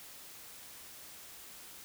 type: silence
effects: white hiss -51 dBFS RMS until 1.84 s